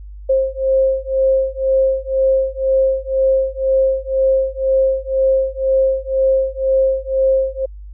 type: beating tone pair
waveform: sine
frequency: 530 / 532 Hz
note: C5 / C5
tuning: +22 / +29 cents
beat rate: 2 Hz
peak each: -16 dBFS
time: 0.29-7.66 s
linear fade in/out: 10 ms
effects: added 50 Hz sine -31 dBFS peak until 7.93 s